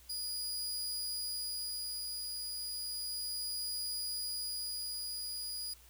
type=tone with tremolo; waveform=sawtooth; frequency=4898 Hz; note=D#8; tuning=28 cents flat; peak=-33 dBFS; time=0.09-5.74 s; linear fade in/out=10 ms; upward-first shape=sine; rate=0.33 Hz; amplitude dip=25%; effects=added 60 Hz sine -60 dBFS peak until 5.89 s + white hiss -61 dBFS RMS until 5.89 s